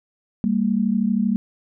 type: tone pair together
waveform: sine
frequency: 197.25 / 230 Hz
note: G3 / A#3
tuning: +11 / -23 cents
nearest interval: minor third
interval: 266 cents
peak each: -20 dBFS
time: 0.44-1.36 s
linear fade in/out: 0 ms
effects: none